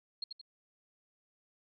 sine tone with echo, 4253 Hz, C8, 27 cents sharp, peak -34 dBFS, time 0.22-0.24 s, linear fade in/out 5 ms, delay 87 ms, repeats 2, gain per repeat -6 dB, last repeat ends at 0.414 s, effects none

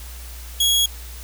sawtooth tone, 3322 Hz, G#7, in tune, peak -12 dBFS, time 0.6-0.86 s, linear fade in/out 5 ms, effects added 60 Hz sine -34 dBFS peak until 1.23 s + white hiss -41 dBFS RMS until 1.23 s

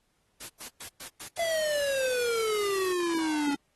white noise bursts, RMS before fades -41 dBFS, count 5, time 0.4-1.285 s, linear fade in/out 10 ms, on 89 ms, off 110 ms
white noise, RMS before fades -40 dBFS, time 1.36-2.93 s, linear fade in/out 5 ms
square exponential sweep, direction down, 682 to 280.2 Hz, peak -27 dBFS, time 1.39-3.55 s, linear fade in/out 5 ms
effects pink hiss -73 dBFS RMS until 3.75 s + AAC 32 kbps

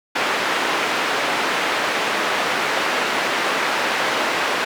white band-pass noise, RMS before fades -21 dBFS, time 0.15-4.65 s, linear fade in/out 10 ms, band 300 to 2100 Hz, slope 12 dB/octave, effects none

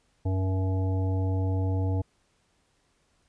harmonic tone, 94.4 Hz, F#2, 35 cents sharp, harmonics 1 / 3 / 5 / 7 / 9, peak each -24 / -34 / -38 / -41 / -43 dBFS, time 0.25-2.02 s, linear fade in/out 10 ms, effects pink hiss -69 dBFS RMS until 3.28 s + resampled to 22050 Hz

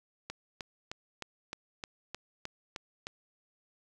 click train, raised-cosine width 0.2 ms, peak -21 dBFS, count 10, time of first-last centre 0.3-3.069 s, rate 3.25 Hz, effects none

